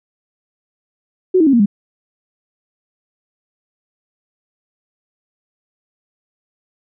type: tone with pitch steps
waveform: sine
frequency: 370 / 318.4 / 274 / 235.8 / 202.9 Hz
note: F#4 / D#4 / C#4 / A#3 / G#3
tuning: 0 / +40 / -20 / +20 / -40 cents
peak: -8 dBFS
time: 1.34-1.66 s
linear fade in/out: 10 ms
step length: 64 ms
effects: none